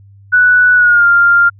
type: tone with pitch glide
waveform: sine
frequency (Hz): 1480 to 1396.9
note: F#6 to F6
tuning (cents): 0 to 0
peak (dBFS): -5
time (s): 0.32-1.5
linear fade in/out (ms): 20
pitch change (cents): -100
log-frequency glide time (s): 0.75-1.06
effects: added 99 Hz sine -38 dBFS peak until 1.59 s